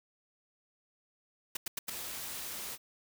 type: noise bursts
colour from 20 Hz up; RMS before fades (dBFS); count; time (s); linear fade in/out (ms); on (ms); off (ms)
white; -36; 4; 1.55-1.9; 5; 20; 90
type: noise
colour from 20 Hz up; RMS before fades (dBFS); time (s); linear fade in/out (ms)
white; -41; 1.87-2.78; 50
effects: none